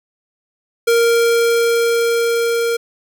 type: tone with level ramp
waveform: square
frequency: 465.8 Hz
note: A#4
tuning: 1 cent flat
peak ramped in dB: -11 to -16 dBFS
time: 0.87-2.77 s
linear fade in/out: 10 ms
effects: none